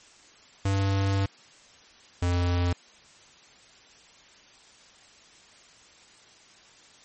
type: tone pair in turn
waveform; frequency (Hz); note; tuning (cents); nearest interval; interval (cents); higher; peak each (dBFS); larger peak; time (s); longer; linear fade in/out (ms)
square; 98 / 88.11; G2 / F2; 0 / +16; major second; 184; first; -23; neither; 0.65-1.26 / 2.22-2.73; first; 5
effects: white hiss -54 dBFS RMS until 7.04 s + MP3 32 kbps